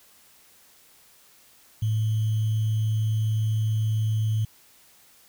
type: tone with sample-and-hold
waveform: sine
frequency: 109.1 Hz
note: A2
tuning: 14 cents flat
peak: -21 dBFS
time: 1.82-4.45 s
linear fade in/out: 5 ms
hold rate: 3150 Hz
effects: white hiss -56 dBFS RMS until 5.28 s